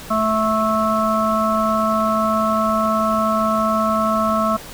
harmonic tone, 218.8 Hz, A3, 9 cents flat, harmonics 1 / 3 / 5 / 6, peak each -21 / -21 / -21 / -21 dBFS, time 0.1-4.57 s, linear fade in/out 10 ms, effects pink hiss -36 dBFS RMS until 4.73 s

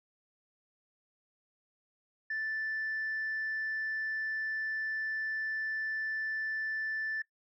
sine tone, 1760 Hz, A6, in tune, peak -31 dBFS, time 2.3-7.22 s, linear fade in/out 5 ms, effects noise-tail reverb RT60 0.1 s tail -20 dB re dry + tanh soft clip ceiling -29 dBFS

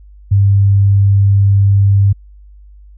sine tone, 99.4 Hz, G2, 25 cents sharp, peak -6 dBFS, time 0.31-2.13 s, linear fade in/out 10 ms, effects added 50 Hz sine -36 dBFS peak until 2.97 s

